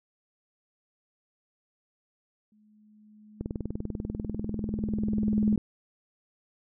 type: tone with exponential growth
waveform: sine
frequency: 212.3 Hz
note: G#3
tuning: 38 cents sharp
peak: -20 dBFS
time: 2.52-5.56 s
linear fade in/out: 2 ms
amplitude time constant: 660 ms
type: click train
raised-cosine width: 3 ms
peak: -19 dBFS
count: 45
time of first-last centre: 3.41-5.577 s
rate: 20.3 Hz
effects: none